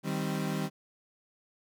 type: chord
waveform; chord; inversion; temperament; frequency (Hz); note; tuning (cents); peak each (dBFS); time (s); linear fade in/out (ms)
35% pulse; C minor; first; equal; 155.56 / 196 / 261.6; Eb3 / G3 / C4; 0 / 0 / 0; -32 / -32 / -36; 0.03-0.7; 50
effects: none